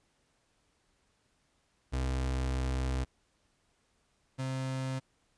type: tone pair in turn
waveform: 35% pulse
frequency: 64.8 / 131.64 Hz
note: C2 / C3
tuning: -16 / +11 cents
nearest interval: octave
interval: 1227 cents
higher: second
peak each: -28 / -31 dBFS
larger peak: first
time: 1.92-3.05 / 4.38-5 s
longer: first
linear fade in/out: 20 ms
effects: pink hiss -73 dBFS RMS until 5.37 s + resampled to 22050 Hz